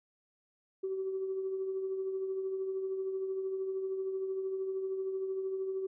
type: tone with tremolo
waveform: sine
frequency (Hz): 382.1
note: G4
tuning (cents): -44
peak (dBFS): -30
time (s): 0.83-5.87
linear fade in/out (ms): 10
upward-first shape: triangle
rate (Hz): 13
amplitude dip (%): 45
effects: tanh soft clip ceiling -26 dBFS